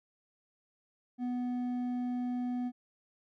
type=tone with hard clipping; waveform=sine; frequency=246.9 Hz; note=B3; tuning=in tune; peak=-33 dBFS; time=1.18-2.72 s; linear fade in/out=50 ms; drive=5 dB; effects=none